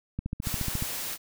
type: click train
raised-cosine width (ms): 5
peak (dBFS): -18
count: 10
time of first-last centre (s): 0.19-0.824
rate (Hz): 14.2
type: noise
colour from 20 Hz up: white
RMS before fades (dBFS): -34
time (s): 0.42-1.18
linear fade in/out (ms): 50
effects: none